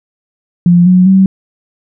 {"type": "tone with pitch steps", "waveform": "sine", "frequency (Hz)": [174.61, 182.66, 191.07], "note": ["F3", "F#3", "G3"], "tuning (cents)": [0, -22, -44], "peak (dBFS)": -3, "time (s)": [0.66, 1.26], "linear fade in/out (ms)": 2, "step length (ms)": 200, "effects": []}